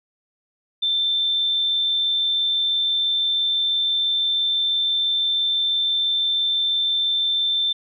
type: tone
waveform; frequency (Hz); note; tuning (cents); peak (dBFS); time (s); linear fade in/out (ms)
sine; 3557; A7; +18; -18; 0.82-7.73; 10
effects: none